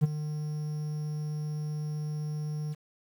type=tone with ADSR envelope; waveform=triangle; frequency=151.3 Hz; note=D#3; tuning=48 cents flat; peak=-15 dBFS; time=0.01-2.75 s; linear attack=28 ms; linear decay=22 ms; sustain=-14 dB; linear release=29 ms; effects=9-bit